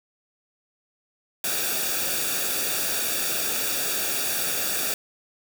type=noise with comb filter; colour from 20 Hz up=white; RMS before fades=-26 dBFS; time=1.44-4.94 s; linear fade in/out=2 ms; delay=0.97 ms; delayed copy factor=-0.7; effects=none